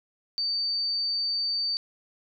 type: tone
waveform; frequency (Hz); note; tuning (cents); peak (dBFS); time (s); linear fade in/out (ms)
sine; 4595; D8; -39; -25; 0.38-1.77; 0
effects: none